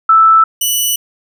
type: tone pair in turn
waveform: sine / 10% pulse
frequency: 1318.5 / 2960 Hz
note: E6 / F#7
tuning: 0 / 0 cents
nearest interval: octave + major second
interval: 1400 cents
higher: second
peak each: -4 dBFS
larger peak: neither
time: 0.09-0.44 / 0.61-0.96 s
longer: neither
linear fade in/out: 5 ms
effects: none